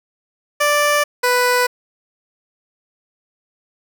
15% pulse tone pair in turn, 587.3 / 494.7 Hz, D5 / B4, 0 / +3 cents, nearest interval minor third, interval 297 cents, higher first, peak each -7 dBFS, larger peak neither, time 0.6-1.04 / 1.23-1.67 s, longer neither, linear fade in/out 10 ms, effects none

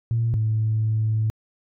sine tone pair in turn, 115.3 / 109.52 Hz, A#2 / A2, -19 / -8 cents, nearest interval minor second, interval 89 cents, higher first, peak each -18 dBFS, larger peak neither, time 0.11-0.34 / 0.34-1.3 s, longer second, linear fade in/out 0 ms, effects tanh soft clip ceiling -14 dBFS

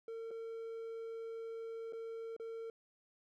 triangle tone with dropouts, 454.1 Hz, A#4, 45 cents flat, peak -40 dBFS, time 0.08-2.7 s, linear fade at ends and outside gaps 2 ms, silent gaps 0.308-0.312 / 1.925-1.932 / 2.365-2.398 s, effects none

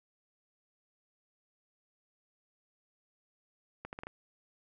accelerating click train, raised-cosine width 0.5 ms, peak -26 dBFS, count 5, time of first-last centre 3.85-4.069 s, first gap 79 ms, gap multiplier 0.76, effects none

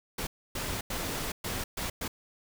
pink noise bursts at uneven times, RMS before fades -34 dBFS, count 6, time 0.18-0.27 / 0.55-0.81 / 0.9-1.32 / 1.44-1.64 / 1.77-1.9 / 2.01-2.08 s, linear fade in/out 5 ms, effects none

